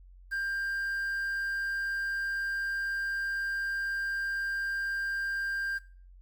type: tone with quantisation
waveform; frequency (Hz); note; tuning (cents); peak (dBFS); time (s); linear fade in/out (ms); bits
triangle; 1591; G6; +25; -28; 0.31-5.79; 20; 9
effects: noise-tail reverb RT60 0.4 s tail -19 dB re dry + added 45 Hz sine -50 dBFS peak until 6.21 s